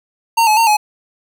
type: tone with pitch steps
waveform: square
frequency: 917 / 856 / 914 / 845 Hz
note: A#5 / A5 / A#5 / G#5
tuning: -29 / -48 / -34 / +30 cents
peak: -10 dBFS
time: 0.37-0.77 s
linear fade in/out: 10 ms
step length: 100 ms
effects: none